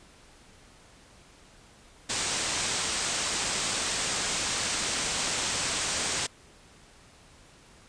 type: low-pass noise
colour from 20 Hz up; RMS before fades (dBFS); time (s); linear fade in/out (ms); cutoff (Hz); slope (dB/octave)
white; -30; 2.09-6.27; 10; 8900; 96
effects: pink hiss -55 dBFS RMS until 7.88 s + resampled to 22050 Hz

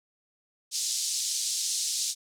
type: band-pass noise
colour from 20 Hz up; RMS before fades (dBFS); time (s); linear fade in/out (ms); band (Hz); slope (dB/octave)
pink; -30; 0.71-2.15; 50; 4500 to 8800; 24
effects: none

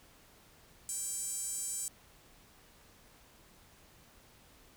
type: tone with high-pass filter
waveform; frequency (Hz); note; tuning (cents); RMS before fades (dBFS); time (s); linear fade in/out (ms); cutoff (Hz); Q
sawtooth; 788; G5; +9; -38; 0.89-1.88; 0; 8000; 5.8
effects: pink hiss -61 dBFS RMS until 4.76 s

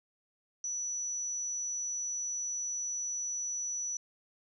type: tone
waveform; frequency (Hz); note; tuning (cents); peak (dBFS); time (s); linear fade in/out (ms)
sine; 5920; F#8; 0; -33; 0.64-3.97; 2
effects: none

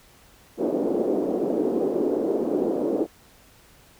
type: band-pass noise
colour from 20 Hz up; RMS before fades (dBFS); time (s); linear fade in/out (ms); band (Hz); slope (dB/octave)
white; -24; 0.57-3.07; 50; 270 to 450; 24
effects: pink hiss -54 dBFS RMS until 3.99 s

